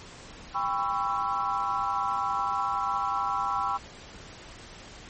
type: chord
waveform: sine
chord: C# half-diminished seventh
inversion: second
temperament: just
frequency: 798.3 / 997.9 / 1108.7 / 1330.5 Hz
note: G5 / B5 / C#6 / E6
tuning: +31 / +18 / 0 / +16 cents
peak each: -31 dBFS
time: 0.54-3.78 s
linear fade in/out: 20 ms
effects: pink hiss -46 dBFS RMS until 5.09 s + MP3 32 kbps